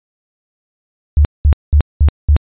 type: tone bursts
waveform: sine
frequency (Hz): 73.42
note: D2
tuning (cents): 0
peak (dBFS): -5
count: 5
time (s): 1.17-2.365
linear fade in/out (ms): 0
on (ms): 79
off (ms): 200
effects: resampled to 8000 Hz